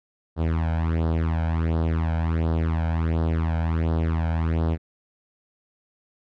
sawtooth tone with flanger, 81.5 Hz, E2, 19 cents flat, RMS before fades -23 dBFS, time 0.36-4.78 s, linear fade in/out 50 ms, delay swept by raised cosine 0.21 to 1.31 ms, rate 1.4 Hz, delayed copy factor +0.8, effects low-pass 2000 Hz 12 dB/octave

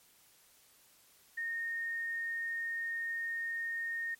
sine tone, 1843 Hz, A#6, 20 cents flat, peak -34 dBFS, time 1.37-4.15 s, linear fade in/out 10 ms, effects white hiss -64 dBFS RMS until 4.19 s + MP3 64 kbps

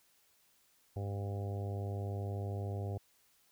harmonic tone, 100 Hz, G2, 35 cents sharp, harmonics 1 / 2 / 3 / 4 / 5 / 6 / 7 / 8, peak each -36 / -49 / -51 / -47 / -49 / -52 / -50 / -55 dBFS, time 0.96-2.98 s, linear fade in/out 5 ms, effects white hiss -70 dBFS RMS until 3.51 s

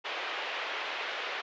white band-pass noise, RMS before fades -36 dBFS, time 0.04-1.42 s, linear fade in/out 20 ms, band 420 to 3100 Hz, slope 24 dB/octave, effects resampled to 16000 Hz

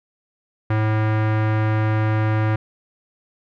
square tone with low-pass filter, 108.5 Hz, A2, 24 cents flat, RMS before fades -19 dBFS, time 0.7-2.56 s, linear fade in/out 5 ms, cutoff 1800 Hz, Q 1.5, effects none

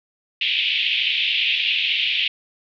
white band-pass noise, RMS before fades -21 dBFS, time 0.41-2.28 s, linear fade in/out 5 ms, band 2400 to 3400 Hz, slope 48 dB/octave, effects none

